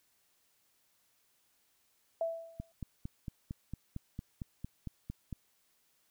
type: tone with exponential decay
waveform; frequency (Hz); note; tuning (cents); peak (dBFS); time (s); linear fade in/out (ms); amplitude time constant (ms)
sine; 661; E5; +5; -28; 2.21-2.72; 2; 110
type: click train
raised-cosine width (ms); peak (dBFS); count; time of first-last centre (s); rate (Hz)
5; -27; 13; 2.6-5.327; 4.4
effects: white hiss -73 dBFS RMS until 6.1 s